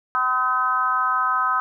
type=harmonic tone; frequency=254.3 Hz; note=C4; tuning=49 cents flat; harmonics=3 / 4 / 5 / 6; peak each=-31 / -24 / -20 / -27 dBFS; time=0.15-1.6 s; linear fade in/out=0 ms; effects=none